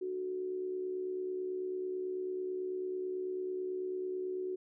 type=tone with amplitude modulation; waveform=sine; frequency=370 Hz; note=F#4; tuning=in tune; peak=-32 dBFS; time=0.01-4.56 s; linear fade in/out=10 ms; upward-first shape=sine; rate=69.1 Hz; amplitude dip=50%; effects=none